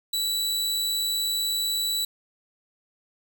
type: tone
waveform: sawtooth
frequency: 3944 Hz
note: B7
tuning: 3 cents flat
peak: -21 dBFS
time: 0.13-2.05 s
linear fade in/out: 5 ms
effects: none